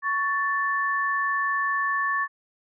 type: tone pair together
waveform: sine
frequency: 1115.2 / 1760 Hz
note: C#6 / A6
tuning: +10 / 0 cents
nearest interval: minor sixth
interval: 790 cents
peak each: -25 dBFS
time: 0.02-2.28 s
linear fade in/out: 50 ms
effects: none